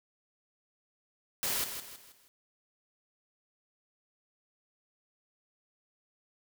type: noise with echo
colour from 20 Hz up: white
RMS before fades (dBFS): -32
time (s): 1.43-1.64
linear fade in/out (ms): 0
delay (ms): 160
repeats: 4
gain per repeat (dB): -8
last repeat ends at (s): 2.28
effects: none